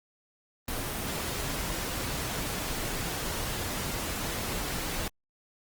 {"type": "noise", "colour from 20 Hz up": "pink", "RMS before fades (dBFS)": -33, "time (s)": [0.68, 5.08], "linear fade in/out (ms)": 2, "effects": ["Opus 24 kbps"]}